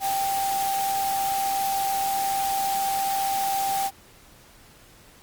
sine tone in noise, 784 Hz, G5, in tune, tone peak -23 dBFS, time 0-3.91 s, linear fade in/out 50 ms, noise white, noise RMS -32 dBFS, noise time 0-3.91 s, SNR +6 dB, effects pink hiss -52 dBFS RMS until 5.22 s + Opus 48 kbps

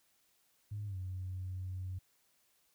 sine tone with pitch glide, 103.83 to 92.5 Hz, G#2 to F#2, 0 to 0 cents, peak -37 dBFS, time 0.71-1.99 s, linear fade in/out 10 ms, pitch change -200 cents, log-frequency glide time 0.86-0.97 s, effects tanh soft clip ceiling -33 dBFS + white hiss -73 dBFS RMS until 2.74 s

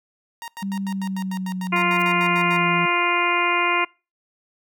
sawtooth tone bursts, 932.3 Hz, A#5, in tune, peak -28 dBFS, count 15, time 0.42-2.565 s, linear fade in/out 0 ms, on 59 ms, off 90 ms
sine tone with pitch glide, 196 to 170.63 Hz, G3 to F3, 0 to -40 cents, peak -24 dBFS, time 0.62-2.86 s, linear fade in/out 10 ms, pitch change -240 cents, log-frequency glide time 0.79-2.67 s
harmonic tone, 349.2 Hz, F4, in tune, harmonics 1 / 2 / 3 / 4 / 5 / 6 / 7 / 8, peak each -27 / -29 / -22 / -28 / -34 / -24 / -24 / -30 dBFS, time 1.72-3.85 s, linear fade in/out 10 ms
blue noise with exponential growth, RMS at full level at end -35 dBFS, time 1.94-2.02 s, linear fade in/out 1 ms, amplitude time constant 16 ms
effects noise-tail reverb RT60 0.3 s tail -25 dB re dry

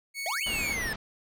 sawtooth tone, 2217 Hz, C#7, in tune, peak -29 dBFS, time 0.14-0.77 s, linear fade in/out 50 ms
square exponential two-way sweep, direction up then down, 610 to 3076 to 1716 Hz, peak -31 dBFS, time 0.26-0.93 s, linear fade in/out 2 ms, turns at 0.44 s
pink low-pass noise, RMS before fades -37 dBFS, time 0.46-0.96 s, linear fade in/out 5 ms, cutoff 4400 Hz, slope 24 dB/octave
effects none

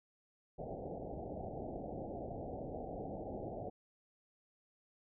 white low-pass noise, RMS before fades -44 dBFS, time 0.58-3.7 s, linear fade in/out 10 ms, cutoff 780 Hz, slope 96 dB/octave, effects none

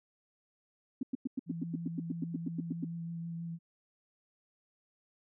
sine tone bursts, 259.2 Hz, C4, 16 cents flat, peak -30 dBFS, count 16, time 1.01-2.846 s, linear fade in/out 5 ms, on 21 ms, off 100 ms
sine tone with vibrato, 167.7 Hz, E3, 30 cents sharp, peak -37 dBFS, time 1.46-3.59 s, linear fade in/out 50 ms, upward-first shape triangle, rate 6.2 Hz, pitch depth 17 cents each way
effects none

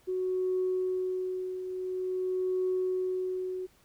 sine tone with tremolo, 370 Hz, F#4, in tune, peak -25 dBFS, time 0.07-3.67 s, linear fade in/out 20 ms, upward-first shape triangle, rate 0.48 Hz, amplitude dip 65%, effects tanh soft clip ceiling -21 dBFS + pink hiss -64 dBFS RMS until 3.84 s

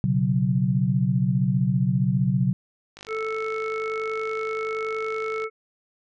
sine chord, B suspended second, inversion none, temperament equal, 123.47 / 138.59 / 185 Hz, B2 / C#3 / F#3, 0 / 0 / 0 cents, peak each -24 / -23 / -23 dBFS, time 0.04-2.53 s, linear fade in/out 0 ms
click train, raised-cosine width 0.2 ms, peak -24 dBFS, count 126, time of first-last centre 2.97-5.44 s, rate 50.6 Hz
harmonic tone, 440 Hz, A4, in tune, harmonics 1 / 3 / 5, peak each -27 / -32 / -34 dBFS, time 3.07-5.5 s, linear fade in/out 50 ms
effects none

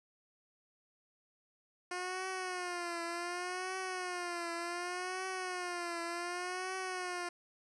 10% pulse tone with vibrato, 357.1 Hz, F4, 39 cents sharp, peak -29 dBFS, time 1.91-7.29 s, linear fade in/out 5 ms, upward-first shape triangle, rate 0.67 Hz, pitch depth 100 cents each way, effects resampled to 24000 Hz

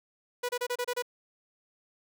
sawtooth tone bursts, 490 Hz, B4, 14 cents flat, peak -25 dBFS, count 7, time 0.43-1.024 s, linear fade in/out 10 ms, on 60 ms, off 29 ms, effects none

